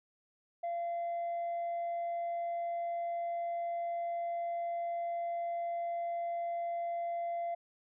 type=tone; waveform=sine; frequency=686 Hz; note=F5; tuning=31 cents flat; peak=-31 dBFS; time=0.63-7.55 s; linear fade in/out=10 ms; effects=tanh soft clip ceiling -32 dBFS